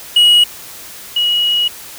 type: tone pair in turn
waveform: triangle / sine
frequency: 2905 / 2905 Hz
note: F#7 / F#7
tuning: -32 / -32 cents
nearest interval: unison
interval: 0 cents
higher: neither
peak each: -4 / -11 dBFS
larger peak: first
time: 0.16-0.44 / 1.16-1.68 s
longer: second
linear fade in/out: 5 ms
effects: white hiss -33 dBFS RMS until 1.98 s